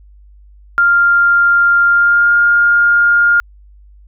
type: tone with pitch glide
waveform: sine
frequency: 1396.9 to 1412.3 Hz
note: F6 to F6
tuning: 0 to +19 cents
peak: -7 dBFS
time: 0.78-3.4 s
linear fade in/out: 0 ms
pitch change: +19 cents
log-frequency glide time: 1.88-2.33 s
effects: added 50 Hz sine -39 dBFS peak until 4.07 s